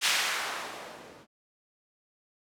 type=noise with low-pass filter sweep; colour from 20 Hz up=violet; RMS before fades=-32 dBFS; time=0.01-1.27 s; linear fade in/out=50 ms; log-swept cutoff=2900 to 270 Hz; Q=0.82; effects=none

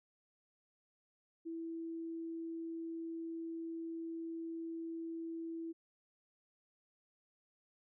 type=tone; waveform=sine; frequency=329.6 Hz; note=E4; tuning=in tune; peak=-40 dBFS; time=1.45-5.73 s; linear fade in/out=20 ms; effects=none

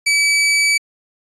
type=tone; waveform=sawtooth; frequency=2295 Hz; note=D7; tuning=40 cents flat; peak=-9 dBFS; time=0.06-0.78 s; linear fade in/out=10 ms; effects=resampled to 24000 Hz

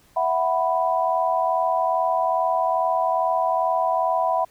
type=chord; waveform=sine; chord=E suspended second; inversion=none; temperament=just; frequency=659.3 / 741.7 / 988.9 Hz; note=E5 / F#5 / B5; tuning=0 / +4 / +2 cents; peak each=-23 dBFS; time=0.16-4.45 s; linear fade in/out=10 ms; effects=pink hiss -57 dBFS RMS until 4.5 s

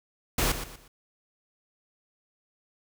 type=noise with echo; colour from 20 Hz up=pink; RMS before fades=-25 dBFS; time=0.38-0.52 s; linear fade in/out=5 ms; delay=120 ms; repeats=3; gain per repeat=-10 dB; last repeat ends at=0.88 s; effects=none

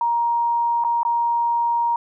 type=tone with dropouts; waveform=sine; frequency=940 Hz; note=A#5; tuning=14 cents sharp; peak=-17 dBFS; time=0.01-1.96 s; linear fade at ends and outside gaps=2 ms; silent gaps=0.839-0.847 / 1.032-1.05 s; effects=none

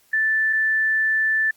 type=tone pair in turn; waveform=sine; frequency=1760 / 1760 Hz; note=A6 / A6; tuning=0 / 0 cents; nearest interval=unison; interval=0 cents; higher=neither; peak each=-17 / -17 dBFS; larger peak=neither; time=0.13-0.53 / 0.53-1.51 s; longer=second; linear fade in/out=5 ms; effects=white hiss -59 dBFS RMS until 1.56 s + Opus 48 kbps

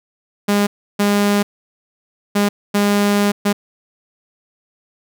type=tone bursts at uneven times; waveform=sawtooth; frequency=203.9 Hz; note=G#3; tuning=32 cents flat; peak=-9 dBFS; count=5; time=0.48-0.67 / 0.99-1.43 / 2.35-2.49 / 2.74-3.32 / 3.45-3.53 s; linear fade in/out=10 ms; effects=none

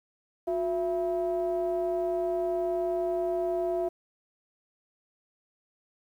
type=ring-modulated tone; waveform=triangle; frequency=155.2 Hz; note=D#3; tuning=4 cents flat; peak=-21 dBFS; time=0.47-3.89 s; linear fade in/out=10 ms; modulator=515 Hz; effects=high-pass 60 Hz 12 dB/octave + 10-bit

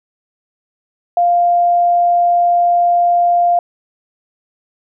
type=tone; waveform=sine; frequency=698.5 Hz; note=F5; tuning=in tune; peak=-9 dBFS; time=1.17-3.59 s; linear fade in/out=2 ms; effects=none

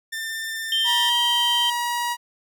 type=tone with vibrato; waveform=sawtooth; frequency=1792 Hz; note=A6; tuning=31 cents sharp; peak=-24 dBFS; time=0.12-1.1 s; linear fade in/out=10 ms; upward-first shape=triangle; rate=17 Hz; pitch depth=8 cents each way
type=tone with pitch glide; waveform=sine; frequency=3142 to 3124 Hz; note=G7 to G7; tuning=+3 to -7 cents; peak=-19 dBFS; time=0.72-1.7 s; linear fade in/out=2 ms; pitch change=-10 cents; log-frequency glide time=1.18-1.4 s
type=tone; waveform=sawtooth; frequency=958 Hz; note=A#5; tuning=47 cents sharp; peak=-19 dBFS; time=0.84-2.17 s; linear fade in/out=50 ms
effects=none

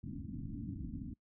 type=low-pass noise; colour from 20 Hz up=white; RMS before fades=-43 dBFS; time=0.03-1.14 s; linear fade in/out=10 ms; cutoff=300 Hz; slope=96 dB/octave; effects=noise-tail reverb RT60 0.1 s tail -23 dB re dry

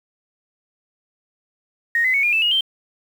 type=tone with pitch steps; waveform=sine; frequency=1864.7 / 2033 / 2218 / 2418 / 2637 / 2876 / 3136 Hz; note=A#6 / B6 / C#7 / D7 / E7 / F#7 / G7; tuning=0 / +50 / 0 / +50 / 0 / -50 / 0 cents; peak=-15 dBFS; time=1.95-2.608 s; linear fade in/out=2 ms; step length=94 ms; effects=7-bit

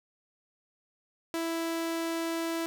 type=tone; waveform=sawtooth; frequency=330.6 Hz; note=E4; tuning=5 cents sharp; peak=-26 dBFS; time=1.34-2.66 s; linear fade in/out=0 ms; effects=none

